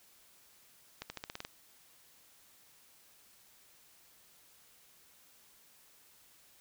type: accelerating click train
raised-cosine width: 0.2 ms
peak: -23 dBFS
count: 8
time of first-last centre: 1.02-1.45 s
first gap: 80 ms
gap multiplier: 0.91
effects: white hiss -63 dBFS RMS until 6.6 s